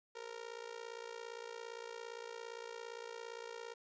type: tone with amplitude modulation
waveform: sawtooth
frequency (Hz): 464.7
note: A#4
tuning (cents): -5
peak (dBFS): -38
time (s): 0.15-3.74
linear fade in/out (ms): 10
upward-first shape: sine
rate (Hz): 57.5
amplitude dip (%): 85
effects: resampled to 16000 Hz